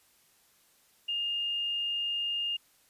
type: tone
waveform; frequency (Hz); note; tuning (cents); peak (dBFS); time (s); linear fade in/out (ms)
sine; 2825; F7; +19; -29; 1.08-2.57; 10
effects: white hiss -65 dBFS RMS until 2.89 s + resampled to 32000 Hz